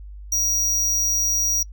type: tone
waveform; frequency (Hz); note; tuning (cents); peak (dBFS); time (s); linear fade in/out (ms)
square; 5750; F8; +50; -18; 0.32-1.63; 5
effects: noise-tail reverb RT60 0.1 s tail -26 dB re dry + added 50 Hz sine -35 dBFS peak until 1.72 s